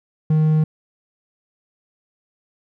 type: tone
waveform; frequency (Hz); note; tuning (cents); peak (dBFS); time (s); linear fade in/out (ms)
triangle; 155.56; D#3; 0; -11; 0.3-0.64; 5
effects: none